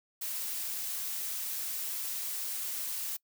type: noise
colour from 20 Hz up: blue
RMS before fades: -36 dBFS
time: 0.21-3.17 s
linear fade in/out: 10 ms
effects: noise-tail reverb RT60 0.1 s tail -24 dB re dry